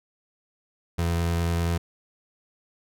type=tone with vibrato; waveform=30% pulse; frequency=84.7 Hz; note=E2; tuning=48 cents sharp; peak=-20 dBFS; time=0.98-1.78 s; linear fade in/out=10 ms; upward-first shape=triangle; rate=10 Hz; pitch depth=16 cents each way; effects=none